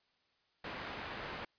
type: low-pass noise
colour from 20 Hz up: white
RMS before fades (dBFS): -44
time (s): 0.64-1.45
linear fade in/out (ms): 5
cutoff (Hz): 2000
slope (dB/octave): 12
effects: white hiss -75 dBFS RMS until 1.58 s + resampled to 11025 Hz